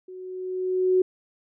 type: tone with level ramp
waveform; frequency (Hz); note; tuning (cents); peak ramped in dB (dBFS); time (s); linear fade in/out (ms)
sine; 370; F#4; 0; -38 to -15; 0.08-1.02; 5
effects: none